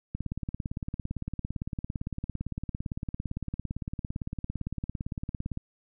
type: click train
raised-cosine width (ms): 5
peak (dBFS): -20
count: 97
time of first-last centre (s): 0.15-5.574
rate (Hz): 17.7
effects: none